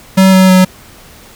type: tone with pitch steps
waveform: square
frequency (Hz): 190 / 187.71 / 185.45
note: F#3 / F#3 / F#3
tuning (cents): +46 / +25 / +4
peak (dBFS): -4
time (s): 0.17-0.65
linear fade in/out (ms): 10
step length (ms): 160
effects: pink hiss -38 dBFS RMS until 1.35 s